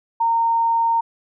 sine tone, 920 Hz, A#5, 23 cents flat, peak -15 dBFS, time 0.2-1.01 s, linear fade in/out 10 ms, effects none

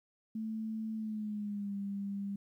sine tone with pitch glide, 220 to 199.42 Hz, A3 to G3, 0 to +30 cents, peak -35 dBFS, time 0.35-2.36 s, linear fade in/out 5 ms, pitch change -170 cents, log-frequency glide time 0.95-1.75 s, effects 12-bit

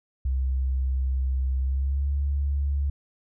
sine tone with pitch glide, 65.41 to 70.51 Hz, C2 to C#2, 0 to +30 cents, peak -22 dBFS, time 0.25-2.9 s, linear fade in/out 5 ms, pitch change +130 cents, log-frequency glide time 1.6-2.1 s, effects none

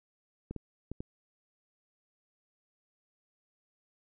clicks, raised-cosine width 3 ms, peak -25 dBFS, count 4, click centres 0.51 / 0.563 / 0.916 / 1.005 s, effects none

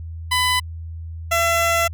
15% pulse tone pair in turn, 1001 / 673.9 Hz, B5 / E5, +23 / +38 cents, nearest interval perfect fifth, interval 685 cents, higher first, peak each -10 dBFS, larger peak neither, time 0.31-0.6 / 1.31-1.88 s, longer second, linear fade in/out 10 ms, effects added 82 Hz sine -29 dBFS peak until 1.93 s

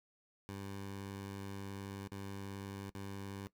15% pulse tone with dropouts, 98.7 Hz, G2, 12 cents sharp, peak -37 dBFS, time 0.49-3.47 s, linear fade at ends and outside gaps 0 ms, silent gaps 2.075-2.118 / 2.901-2.95 s, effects noise-tail reverb RT60 0.1 s tail -18 dB re dry

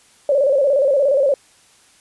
sine tone with vibrato, 554.4 Hz, C#5, in tune, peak -12 dBFS, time 0.29-1.34 s, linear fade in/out 2 ms, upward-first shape square, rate 17 Hz, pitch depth 81 cents each way, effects white hiss -52 dBFS RMS until 2 s + resampled to 24000 Hz

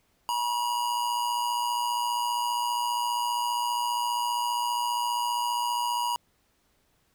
square tone with amplitude modulation, 962 Hz, B5, 46 cents flat, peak -24 dBFS, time 0.29-6.16 s, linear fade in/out 0 ms, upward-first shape sine, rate 115 Hz, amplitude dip 55%, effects pink hiss -69 dBFS RMS until 7.14 s

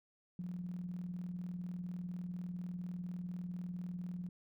sine tone with tremolo, 177.9 Hz, F3, 32 cents sharp, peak -38 dBFS, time 0.39-4.29 s, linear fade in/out 2 ms, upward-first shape square, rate 20 Hz, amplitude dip 40%, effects none

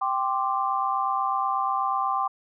sine chord, G suspended fourth, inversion none, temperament equal, 784 / 1046.5 / 1174.7 Hz, G5 / C6 / D6, 0 / 0 / 0 cents, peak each -27 dBFS, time 0.01-2.28 s, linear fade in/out 10 ms, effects none

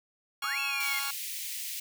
15% pulse chord, Db major, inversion second, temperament equal, 830.6 / 1108.7 / 1396.9 Hz, Ab5 / Db6 / F6, 0 / 0 / 0 cents, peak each -34 / -30 / -29 dBFS, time 0.42-1.11 s, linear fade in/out 5 ms
sine exponential two-way sweep, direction up then down, 1174.7 to 2700 to 2102 Hz, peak -31 dBFS, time 0.44-0.99 s, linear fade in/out 0 ms, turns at 0.59 s
white high-pass noise, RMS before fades -37 dBFS, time 0.8-1.8 s, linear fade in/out 5 ms, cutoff 2000 Hz, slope 48 dB/octave
effects none

